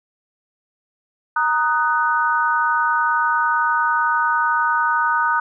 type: chord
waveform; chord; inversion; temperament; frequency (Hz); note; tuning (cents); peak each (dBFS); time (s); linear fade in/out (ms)
sine; D# minor; second; just; 933.4 / 1244.5 / 1493.4; A#5 / D#6 / F#6; +2 / 0 / +16; -20; 1.36-5.4; 5
effects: none